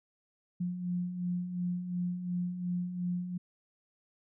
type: beating tone pair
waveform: sine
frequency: 175.6 / 178.4 Hz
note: F3 / F3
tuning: +10 / +37 cents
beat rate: 2.8 Hz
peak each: -40 / -32 dBFS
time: 0.6-3.38 s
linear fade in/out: 10 ms
effects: none